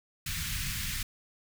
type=band-stop noise; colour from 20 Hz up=pink; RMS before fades=-34 dBFS; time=0.26-1.03 s; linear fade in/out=5 ms; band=170 to 1600 Hz; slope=24 dB/octave; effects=none